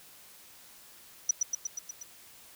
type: tone with echo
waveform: sine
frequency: 5900 Hz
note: F#8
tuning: 6 cents flat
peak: -20 dBFS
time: 1.29-1.31 s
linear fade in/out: 5 ms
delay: 120 ms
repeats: 6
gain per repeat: -3 dB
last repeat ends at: 2.03 s
effects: white hiss -54 dBFS RMS until 2.55 s